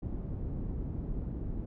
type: low-pass noise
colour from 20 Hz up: pink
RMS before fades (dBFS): -36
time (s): 0.02-1.66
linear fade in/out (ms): 10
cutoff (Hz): 260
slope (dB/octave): 12
effects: none